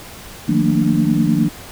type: tone cluster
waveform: sine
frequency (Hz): 155.9 / 179.3 / 223.5 / 233.1 / 296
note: D#3 / F3 / A3 / A#3 / D4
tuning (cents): +4 / +46 / +27 / 0 / +14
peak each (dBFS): -19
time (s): 0.48-1.49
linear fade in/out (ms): 10
effects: pink hiss -36 dBFS RMS until 1.71 s